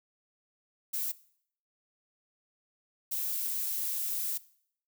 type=noise bursts at uneven times; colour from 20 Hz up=violet; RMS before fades=-33 dBFS; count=2; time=0.93-1.12 / 3.11-4.38 s; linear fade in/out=10 ms; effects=noise-tail reverb RT60 0.6 s tail -19 dB re dry